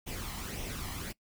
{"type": "noise with flanger", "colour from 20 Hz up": "pink", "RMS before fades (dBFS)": -39, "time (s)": [0.06, 1.13], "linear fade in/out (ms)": 20, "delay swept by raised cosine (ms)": [0.33, 1], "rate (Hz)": 1.8, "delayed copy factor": 0.55, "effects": ["noise-tail reverb RT60 0.1 s tail -22 dB re dry"]}